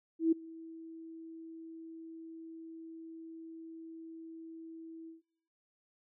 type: tone with ADSR envelope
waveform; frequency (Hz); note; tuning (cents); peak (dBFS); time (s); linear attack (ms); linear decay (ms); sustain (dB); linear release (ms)
sine; 326.2; E4; -18; -22; 0.19-5.22; 130; 10; -23; 140
effects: noise-tail reverb RT60 0.8 s tail -25 dB re dry